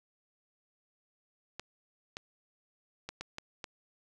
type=clicks; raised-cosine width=0.2 ms; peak=-22 dBFS; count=6; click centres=1.596 / 2.169 / 3.09 / 3.21 / 3.384 / 3.642 s; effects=none